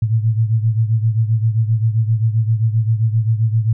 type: beating tone pair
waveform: sine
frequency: 110 / 117.6 Hz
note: A2 / A#2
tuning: 0 / +16 cents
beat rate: 7.6 Hz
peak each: -14 / -19 dBFS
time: 0.02-3.73 s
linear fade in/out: 5 ms
effects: none